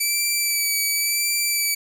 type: tone with vibrato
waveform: 10% pulse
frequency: 2312 Hz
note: D7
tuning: 28 cents flat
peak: -11 dBFS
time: 0-1.75 s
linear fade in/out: 10 ms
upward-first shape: sine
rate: 0.93 Hz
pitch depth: 24 cents each way
effects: none